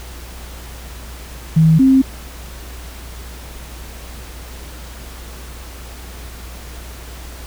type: tone pair in turn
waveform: sine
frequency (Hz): 160 / 265.2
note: D#3 / C4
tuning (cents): +49 / +23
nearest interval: major sixth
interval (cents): 874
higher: second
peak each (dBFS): -7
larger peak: neither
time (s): 1.56-1.79 / 1.79-2.02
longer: neither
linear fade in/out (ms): 10
effects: added 60 Hz sine -32 dBFS peak until 7.46 s + pink hiss -37 dBFS RMS until 7.46 s